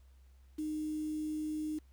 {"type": "tone with quantisation", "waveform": "sine", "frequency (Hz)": 307.2, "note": "D#4", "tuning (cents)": -22, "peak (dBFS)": -34, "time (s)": [0.58, 1.79], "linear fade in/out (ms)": 10, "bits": 9, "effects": ["added 65 Hz sine -57 dBFS peak until 1.92 s", "pink hiss -74 dBFS RMS until 1.92 s"]}